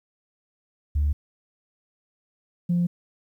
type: tone pair in turn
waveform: sine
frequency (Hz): 73.3 / 174.34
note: D2 / F3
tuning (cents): -3 / -3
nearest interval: octave + minor third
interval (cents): 1500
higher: second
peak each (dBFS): -18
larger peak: neither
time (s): 0.95-1.13 / 2.69-2.87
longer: neither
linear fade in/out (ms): 10
effects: tanh soft clip ceiling -16 dBFS + 10-bit